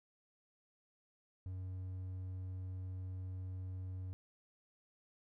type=tone; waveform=triangle; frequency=92.8 Hz; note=F#2; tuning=6 cents sharp; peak=-39 dBFS; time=1.46-4.13 s; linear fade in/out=0 ms; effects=none